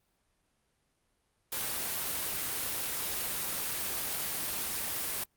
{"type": "noise", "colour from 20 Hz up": "white", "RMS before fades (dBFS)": -34, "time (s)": [1.52, 5.24], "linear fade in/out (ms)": 5, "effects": ["pink hiss -75 dBFS RMS until 5.36 s", "Opus 32 kbps"]}